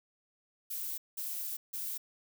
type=noise bursts at uneven times; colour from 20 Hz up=violet; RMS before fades=-38 dBFS; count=3; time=0.7-0.98 / 1.17-1.57 / 1.73-1.98 s; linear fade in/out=10 ms; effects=none